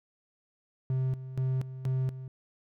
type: tone with tremolo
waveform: triangle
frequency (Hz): 130.5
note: C3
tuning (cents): -4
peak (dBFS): -24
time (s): 0.9-2.28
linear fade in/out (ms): 2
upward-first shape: square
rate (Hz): 2.1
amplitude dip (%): 75
effects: none